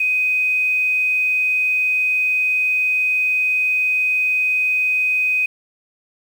sine tone with quantisation, 2507 Hz, D#7, 12 cents sharp, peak -15 dBFS, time 0-5.46 s, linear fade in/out 5 ms, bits 7, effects none

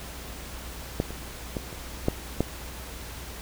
clicks, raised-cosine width 2 ms, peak -10 / -24 / -15 / -26 / -8 / -9 dBFS, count 6, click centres 1.001 / 1.106 / 1.568 / 1.728 / 2.084 / 2.406 s, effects added 60 Hz sine -41 dBFS peak until 3.41 s + pink hiss -41 dBFS RMS until 3.41 s

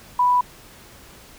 sine tone, 987.8 Hz, B5, in tune, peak -14 dBFS, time 0.19-0.41 s, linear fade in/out 5 ms, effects pink hiss -46 dBFS RMS until 1.38 s

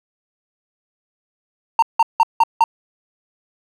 triangle tone bursts, 913 Hz, A#5, 36 cents flat, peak -7 dBFS, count 5, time 1.79-2.64 s, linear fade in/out 2 ms, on 34 ms, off 170 ms, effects none

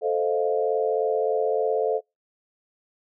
sine chord, F dominant seventh, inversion first, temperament equal, 440 / 523.3 / 622.3 / 698.5 Hz, A4 / C5 / Eb5 / F5, 0 / 0 / 0 / 0 cents, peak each -23 / -27 / -29 / -29 dBFS, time 0.01-2.01 s, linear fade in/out 50 ms, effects noise-tail reverb RT60 0.2 s tail -25 dB re dry

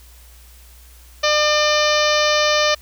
harmonic tone with a mistuned harmonic, 600 Hz, D5, 37 cents sharp, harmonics 1 / 2 / 3 / 4 / 5 / 6 / 7 / 8 / 9 / 10, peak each -18 / -21 / -23 / -24 / -25 / -26 / -26 / -27 / -28 / -28 dBFS, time 1.23-2.75 s, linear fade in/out 10 ms, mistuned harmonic 9, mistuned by +21 cents, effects added 60 Hz sine -43 dBFS peak until 2.81 s + white hiss -49 dBFS RMS until 2.81 s

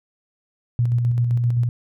sine tone with tremolo, 120 Hz, B2, 49 cents flat, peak -15 dBFS, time 0.79-1.69 s, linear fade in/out 0 ms, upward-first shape square, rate 7.7 Hz, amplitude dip 30%, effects none

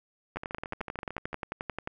two click trains, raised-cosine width 0.5 ms, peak -18 / -22 dBFS, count 18 / 14, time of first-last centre 0.37-1.874 / 0.36-1.33 s, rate 11.3 / 13.4 Hz, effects none

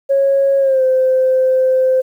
sine tone with pitch glide, 549 to 518.8 Hz, C#5 to C5, -17 to -15 cents, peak -9 dBFS, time 0.09-2.02 s, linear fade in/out 20 ms, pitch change -98 cents, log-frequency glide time 0.59-0.83 s, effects tanh soft clip ceiling -5 dBFS + 8-bit

